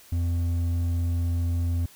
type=tone with hard clipping; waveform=sine; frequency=85.6 Hz; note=F2; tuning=34 cents flat; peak=-24 dBFS; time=0.12-1.86 s; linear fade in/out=5 ms; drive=5 dB; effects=white hiss -52 dBFS RMS until 1.95 s